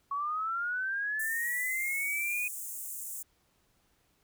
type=linear sweep; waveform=sine; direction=up; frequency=1108 to 2489 Hz; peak=-30 dBFS; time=0.11-2.48 s; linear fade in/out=5 ms
type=high-pass noise; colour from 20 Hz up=pink; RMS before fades=-40 dBFS; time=1.19-3.23 s; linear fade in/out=10 ms; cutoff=7100 Hz; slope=48 dB/octave
effects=pink hiss -71 dBFS RMS until 4.23 s